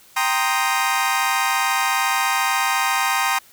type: chord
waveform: 25% pulse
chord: C minor seventh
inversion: second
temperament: equal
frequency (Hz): 784 / 932.3 / 1046.5 / 1244.5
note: G5 / Bb5 / C6 / Eb6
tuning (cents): 0 / 0 / 0 / 0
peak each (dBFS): -20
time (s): 0.16-3.39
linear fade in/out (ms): 10
effects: white hiss -50 dBFS RMS until 3.52 s